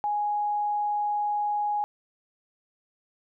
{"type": "tone", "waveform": "sine", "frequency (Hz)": 830.6, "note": "G#5", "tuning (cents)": 0, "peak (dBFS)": -24, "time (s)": [0.04, 1.84], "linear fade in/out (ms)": 0, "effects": []}